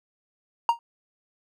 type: tone with exponential decay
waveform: triangle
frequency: 935 Hz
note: A#5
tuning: 5 cents sharp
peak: -11 dBFS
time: 0.69-0.79 s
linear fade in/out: 1 ms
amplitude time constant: 21 ms
effects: none